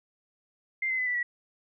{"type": "tone with pitch steps", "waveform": "sine", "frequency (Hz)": [2093, 2052, 2012, 1973.2, 1934.9], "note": ["C7", "C7", "B6", "B6", "B6"], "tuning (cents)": [0, -34, 32, -2, -36], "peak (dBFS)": -26, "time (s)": [0.82, 1.23], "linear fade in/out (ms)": 5, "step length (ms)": 82, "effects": []}